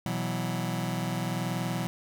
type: chord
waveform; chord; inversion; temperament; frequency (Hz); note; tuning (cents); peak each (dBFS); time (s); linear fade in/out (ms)
sawtooth; B suspended fourth; none; just; 123.47 / 164.63 / 185.21; B2 / E3 / F#3; 0 / -2 / +2; -29; 0.06-1.87; 0
effects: none